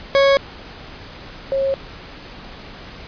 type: tone pair in turn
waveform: 40% pulse / sine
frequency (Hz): 552 / 542.5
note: C#5 / C#5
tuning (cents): -7 / -37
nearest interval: unison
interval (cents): 30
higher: first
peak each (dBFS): -10 / -16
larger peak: first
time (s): 0.15-0.37 / 1.52-1.74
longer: neither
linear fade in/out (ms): 0
effects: pink hiss -37 dBFS RMS until 3.07 s + resampled to 11025 Hz